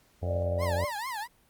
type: harmonic tone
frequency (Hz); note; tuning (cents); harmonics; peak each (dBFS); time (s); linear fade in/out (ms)
89.2; F2; +37; 1 / 2 / 3 / 4 / 5 / 6 / 7 / 8 / 9; -29 / -42 / -45 / -47 / -42 / -42 / -42 / -45 / -49; 0.22-0.85; 10
type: tone with tremolo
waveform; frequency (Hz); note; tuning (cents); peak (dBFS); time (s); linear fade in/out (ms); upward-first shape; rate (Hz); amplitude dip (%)
sine; 587.3; D5; 0; -28; 0.25-0.91; 50; triangle; 19; 40
type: tone with vibrato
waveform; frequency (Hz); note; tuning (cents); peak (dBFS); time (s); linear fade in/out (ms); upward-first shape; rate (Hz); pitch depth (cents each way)
30% pulse; 934; A#5; +3; -30; 0.58-1.28; 50; triangle; 4.5; 270
effects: pink hiss -64 dBFS RMS until 1.49 s + Opus 48 kbps